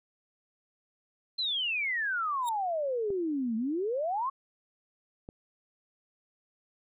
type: exponential two-way sweep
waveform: sine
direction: down then up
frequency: 4182 to 215.7 to 1120 Hz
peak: -28 dBFS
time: 1.38-4.3 s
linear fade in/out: 10 ms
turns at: 3.56 s
type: tone with exponential growth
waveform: 15% pulse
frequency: 3729 Hz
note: A#7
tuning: in tune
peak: -25 dBFS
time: 2.42-2.49 s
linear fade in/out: 2 ms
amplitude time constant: 15 ms
type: clicks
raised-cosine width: 2 ms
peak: -29 dBFS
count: 2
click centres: 3.104 / 5.289 s
effects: none